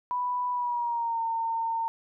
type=tone with pitch glide; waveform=sine; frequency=987.8 to 911.1 Hz; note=B5 to A#5; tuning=0 to -40 cents; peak=-26 dBFS; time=0.11-1.88 s; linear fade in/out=0 ms; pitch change=-140 cents; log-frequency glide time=0.51-1.22 s; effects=none